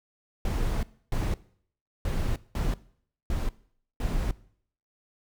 brown noise bursts at uneven times, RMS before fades -27 dBFS, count 6, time 0.45-0.83 / 1.12-1.34 / 2.05-2.36 / 2.55-2.74 / 3.3-3.49 / 4-4.31 s, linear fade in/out 2 ms, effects noise-tail reverb RT60 0.6 s tail -20 dB re dry

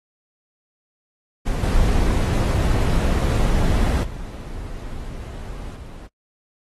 brown noise with level steps, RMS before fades -22 / -18 / -32 / -36 dBFS, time 1.45-6.08 s, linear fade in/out 20 ms, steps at 1.63 / 4.03 / 5.76 s, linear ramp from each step 5 ms, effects noise-tail reverb RT60 0.1 s tail -24 dB re dry + AAC 32 kbps

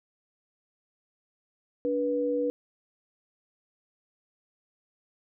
sine tone pair together, 289.5 / 486.9 Hz, D4 / B4, -25 / -25 cents, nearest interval major sixth, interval 900 cents, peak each -30 / -26 dBFS, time 1.85-2.5 s, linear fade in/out 0 ms, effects none

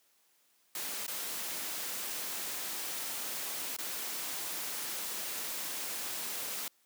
white noise with dropouts, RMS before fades -38 dBFS, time 0.75-6.68 s, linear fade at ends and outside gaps 2 ms, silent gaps 1.066-1.079 / 3.766-3.786 s, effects white hiss -70 dBFS RMS until 6.85 s + high-pass 200 Hz 12 dB/octave

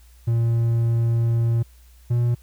triangle tone pair in turn, 116.1 / 119.78 Hz, A#2 / A#2, -7 / +47 cents, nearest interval minor second, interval 54 cents, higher second, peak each -15 dBFS, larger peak neither, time 0.27-1.63 / 2.1-2.35 s, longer first, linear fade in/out 10 ms, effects added 60 Hz sine -47 dBFS peak until 2.42 s + white hiss -58 dBFS RMS until 2.42 s

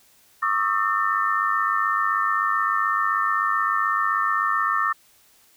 sine tone cluster, 1112 / 1219 / 1315 / 1801 Hz, C#6 / D#6 / E6 / A6, +5 / -36 / -5 / +40 cents, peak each -25 dBFS, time 0.42-4.93 s, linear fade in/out 10 ms, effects white hiss -57 dBFS RMS until 5.56 s

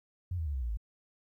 sine tone with pitch steps, 89.2 / 80.39 / 72.45 / 65.3 / 58.85 / 53.04 Hz, F2 / E2 / D2 / C2 / A#1 / G#1, +37 / -43 / -23 / -3 / +17 / +37 cents, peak -31 dBFS, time 0.31-0.772 s, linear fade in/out 5 ms, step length 77 ms, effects 12-bit

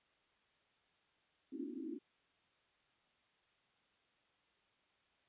pink band-pass noise, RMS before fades -45 dBFS, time 1.52-1.99 s, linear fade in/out 10 ms, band 240 to 360 Hz, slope 96 dB/octave, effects white hiss -75 dBFS RMS until 5.28 s + resampled to 8000 Hz

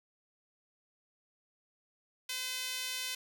sawtooth tone with high-pass filter, 510 Hz, C5, 44 cents flat, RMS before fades -38 dBFS, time 2.29-3.15 s, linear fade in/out 5 ms, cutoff 2900 Hz, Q 1.2, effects none

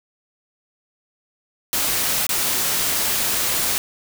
white noise with dropouts, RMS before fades -21 dBFS, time 1.73-3.78 s, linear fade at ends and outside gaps 0 ms, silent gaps 2.267-2.292 s, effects none

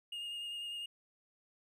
triangle tone with vibrato, 2839 Hz, F7, 28 cents sharp, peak -38 dBFS, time 0.12-0.86 s, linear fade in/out 5 ms, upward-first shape sine, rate 10 Hz, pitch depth 14 cents each way, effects none

